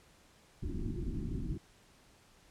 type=low-pass noise; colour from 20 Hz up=pink; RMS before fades=-37 dBFS; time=0.62-1.58 s; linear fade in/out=10 ms; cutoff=370 Hz; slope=96 dB/octave; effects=pink hiss -63 dBFS RMS until 2.5 s + low-pass 10000 Hz 12 dB/octave